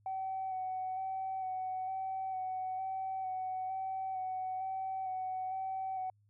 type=tone with vibrato; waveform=sine; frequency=756 Hz; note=F#5; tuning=37 cents sharp; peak=-34 dBFS; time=0.06-6.1 s; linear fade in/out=2 ms; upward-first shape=square; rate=1.1 Hz; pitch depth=16 cents each way; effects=tanh soft clip ceiling -30 dBFS + added 103 Hz sine -66 dBFS peak until 6.29 s